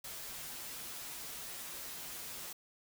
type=noise with comb filter; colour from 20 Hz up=white; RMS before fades=-45 dBFS; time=0.04-2.53 s; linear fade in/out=5 ms; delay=10 ms; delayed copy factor=-0.65; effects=none